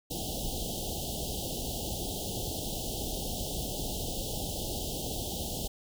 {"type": "band-stop noise", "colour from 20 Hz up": "pink", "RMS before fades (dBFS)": -35, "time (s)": [0.1, 5.68], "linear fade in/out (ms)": 10, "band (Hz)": [830, 2900], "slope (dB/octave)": 96, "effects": []}